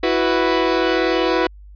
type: chord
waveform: sawtooth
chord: E suspended second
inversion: none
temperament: equal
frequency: 329.6 / 370 / 493.9 Hz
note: E4 / F#4 / B4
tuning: 0 / 0 / 0 cents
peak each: -16 dBFS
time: 0.03-1.47 s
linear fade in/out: 5 ms
effects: added 50 Hz sine -38 dBFS peak until 1.75 s + resampled to 11025 Hz